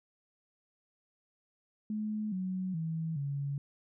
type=tone with pitch steps; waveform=sine; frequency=213.6 / 185.95 / 161.88 / 140.92 Hz; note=G#3 / F#3 / E3 / C#3; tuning=+49 / +9 / -31 / +29 cents; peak=-32 dBFS; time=1.9-3.58 s; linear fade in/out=2 ms; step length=420 ms; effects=none